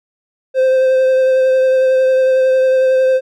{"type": "tone with vibrato", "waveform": "triangle", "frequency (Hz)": 521, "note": "C5", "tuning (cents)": -7, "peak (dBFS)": -7, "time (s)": [0.54, 3.21], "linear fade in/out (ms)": 50, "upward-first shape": "triangle", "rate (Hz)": 11, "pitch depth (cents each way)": 17, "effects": []}